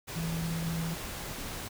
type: tone in noise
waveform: sine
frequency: 164.81 Hz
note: E3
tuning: in tune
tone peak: -31 dBFS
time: 0.15-0.95 s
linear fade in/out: 20 ms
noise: pink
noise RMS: -39 dBFS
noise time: 0.07-1.69 s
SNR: +5 dB
effects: none